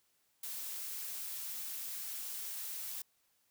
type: noise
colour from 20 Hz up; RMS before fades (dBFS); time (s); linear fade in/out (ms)
blue; -42; 0.43-3.02; 5
effects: white hiss -75 dBFS RMS until 3.5 s